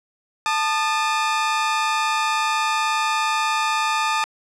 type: tone pair together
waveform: sawtooth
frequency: 880 / 1220.7 Hz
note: A5 / D#6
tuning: 0 / -33 cents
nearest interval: tritone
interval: 567 cents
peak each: -18 dBFS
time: 0.46-4.24 s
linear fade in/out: 0 ms
effects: low-pass 7000 Hz 12 dB/octave